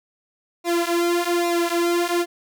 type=tone with flanger; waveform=sawtooth; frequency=344.9 Hz; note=F4; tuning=22 cents flat; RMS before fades=-21 dBFS; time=0.64-2.26 s; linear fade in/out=50 ms; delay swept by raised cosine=0.62 to 4.72 ms; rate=1.2 Hz; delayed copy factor=-1; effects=none